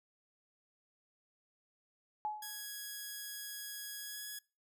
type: tone with exponential decay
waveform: sine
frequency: 849 Hz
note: G#5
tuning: 38 cents sharp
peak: -32 dBFS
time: 2.25-2.66 s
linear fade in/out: 0 ms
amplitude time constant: 87 ms
type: tone with pitch glide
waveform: 5% pulse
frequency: 1664 to 1679.4 Hz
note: G#6 to G#6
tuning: +3 to +19 cents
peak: -32 dBFS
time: 2.42-4.39 s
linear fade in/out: 5 ms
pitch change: +16 cents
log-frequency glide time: 4-4.24 s
effects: noise-tail reverb RT60 0.3 s tail -24 dB re dry